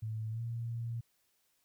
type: tone with pitch glide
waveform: sine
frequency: 110 to 116.54 Hz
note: A2 to A#2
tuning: 0 to 0 cents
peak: -35 dBFS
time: 0.02-1.01 s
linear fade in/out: 10 ms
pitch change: +100 cents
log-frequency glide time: 0.31-0.41 s
effects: white hiss -75 dBFS RMS until 1.64 s